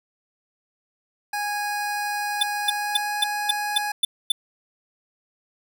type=tone with pitch glide; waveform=25% pulse; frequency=826 to 830.8 Hz; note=G#5 to G#5; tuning=-10 to 0 cents; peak=-21 dBFS; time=1.33-3.92 s; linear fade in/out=5 ms; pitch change=+10 cents; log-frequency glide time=2.58-3.14 s
type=tone bursts; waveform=square; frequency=3520 Hz; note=A7; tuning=in tune; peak=-16 dBFS; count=8; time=2.41-4.32 s; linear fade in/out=5 ms; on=20 ms; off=250 ms
effects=none